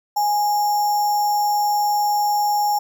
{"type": "tone with sample-and-hold", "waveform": "sine", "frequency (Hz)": 830.6, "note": "G#5", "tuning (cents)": 0, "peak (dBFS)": -16, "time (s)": [0.16, 2.79], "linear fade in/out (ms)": 10, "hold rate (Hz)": 6300, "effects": []}